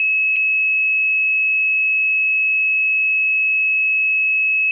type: tone with dropouts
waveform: sine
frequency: 2578 Hz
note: E7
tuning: 39 cents flat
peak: -14 dBFS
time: 0-4.71 s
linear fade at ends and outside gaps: 1 ms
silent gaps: 0.36-0.365 s
effects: none